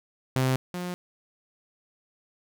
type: tone pair in turn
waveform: sawtooth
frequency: 130.2 / 178.56 Hz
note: C3 / F3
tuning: -8 / +39 cents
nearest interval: perfect fourth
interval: 547 cents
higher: second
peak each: -18 / -27 dBFS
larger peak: first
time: 0.36-0.56 / 0.74-0.94 s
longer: neither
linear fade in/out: 0 ms
effects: none